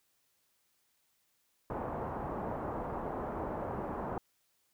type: low-pass noise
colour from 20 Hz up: white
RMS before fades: -38 dBFS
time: 1.7-4.18 s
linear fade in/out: 2 ms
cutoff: 980 Hz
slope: 24 dB/octave
effects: white hiss -75 dBFS RMS until 4.73 s